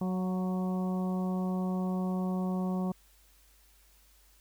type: harmonic tone with a mistuned harmonic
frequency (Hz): 185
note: F#3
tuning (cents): 0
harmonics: 1 / 2 / 3 / 4 / 5 / 6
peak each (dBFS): -29 / -40 / -43 / -43 / -47 / -47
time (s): 0.01-2.92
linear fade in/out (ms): 5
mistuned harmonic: 4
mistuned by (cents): -21
effects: added 50 Hz sine -62 dBFS peak until 4.4 s + white hiss -64 dBFS RMS until 4.4 s